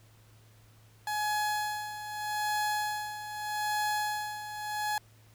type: tone with tremolo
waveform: 30% pulse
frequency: 843 Hz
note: G#5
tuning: 26 cents sharp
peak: -25 dBFS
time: 1.07-4.98 s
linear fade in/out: 2 ms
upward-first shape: sine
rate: 0.81 Hz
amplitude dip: 70%
effects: added 109 Hz sine -57 dBFS peak until 5.34 s + pink hiss -63 dBFS RMS until 5.34 s